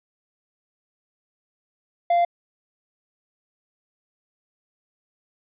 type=tone; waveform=triangle; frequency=693 Hz; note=F5; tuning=14 cents flat; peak=-14 dBFS; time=2.1-2.25 s; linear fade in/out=5 ms; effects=resampled to 8000 Hz